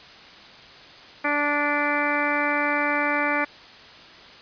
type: harmonic tone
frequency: 292 Hz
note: D4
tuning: 10 cents flat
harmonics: 1 / 2 / 3 / 4 / 5 / 6 / 7 / 8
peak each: -29 / -29 / -29 / -29 / -29 / -29 / -29 / -29 dBFS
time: 1.24-3.45 s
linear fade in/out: 10 ms
effects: white hiss -45 dBFS RMS until 4.41 s + resampled to 11025 Hz

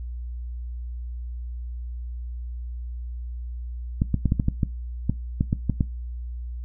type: clicks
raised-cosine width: 5 ms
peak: -8 dBFS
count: 12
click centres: 4.019 / 4.143 / 4.257 / 4.321 / 4.398 / 4.484 / 4.632 / 5.096 / 5.409 / 5.529 / 5.697 / 5.808 s
effects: noise-tail reverb RT60 0.2 s tail -19 dB re dry + added 60 Hz sine -30 dBFS peak until 6.64 s

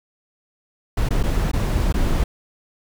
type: noise with dropouts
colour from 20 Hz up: brown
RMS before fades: -19 dBFS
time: 0.97-2.24 s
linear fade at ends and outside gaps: 5 ms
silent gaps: 1.089-1.106 / 1.229-1.236 / 1.516-1.533 / 1.926-1.94 s
effects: none

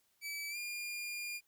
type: tone with pitch glide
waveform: sawtooth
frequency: 2300 to 2413 Hz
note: D7 to D7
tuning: -37 to +46 cents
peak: -36 dBFS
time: 0.21-1.41 s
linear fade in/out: 50 ms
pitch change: +83 cents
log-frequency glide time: 0.5-0.57 s
effects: white hiss -75 dBFS RMS until 1.47 s

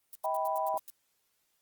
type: noise bursts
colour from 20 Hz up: violet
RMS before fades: -44 dBFS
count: 8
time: 0.13-0.901 s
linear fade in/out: 0 ms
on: 22 ms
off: 85 ms
type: chord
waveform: sine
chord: Eb augmented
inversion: none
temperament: equal with one note detuned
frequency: 636.8 / 784 / 987.8 Hz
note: Eb5 / G5 / B5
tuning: +40 / 0 / 0 cents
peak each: -33 dBFS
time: 0.24-0.78 s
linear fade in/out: 5 ms
effects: white hiss -75 dBFS RMS until 1.61 s + Opus 24 kbps

